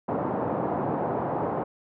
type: band-pass noise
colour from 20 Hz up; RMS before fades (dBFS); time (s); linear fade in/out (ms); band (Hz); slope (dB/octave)
white; -28; 0.08-1.64; 10; 110 to 880; 24
effects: none